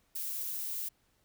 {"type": "noise", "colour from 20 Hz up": "violet", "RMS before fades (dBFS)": -37, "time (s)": [0.15, 0.89], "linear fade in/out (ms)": 10, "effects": ["pink hiss -72 dBFS RMS until 1.24 s"]}